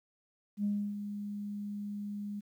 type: tone with ADSR envelope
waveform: sine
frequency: 205 Hz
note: G#3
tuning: 22 cents flat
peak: -27 dBFS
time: 0.57-2.41 s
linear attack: 71 ms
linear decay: 300 ms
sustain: -9 dB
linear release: 19 ms
effects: tanh soft clip ceiling -23 dBFS + 11-bit